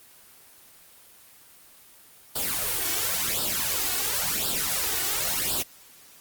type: noise with flanger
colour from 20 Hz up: white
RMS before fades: -27 dBFS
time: 2.35-5.63 s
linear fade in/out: 10 ms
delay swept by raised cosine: 0.23 to 2.73 ms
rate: 0.94 Hz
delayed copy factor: +0.75
effects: white hiss -52 dBFS RMS until 6.2 s + Opus 24 kbps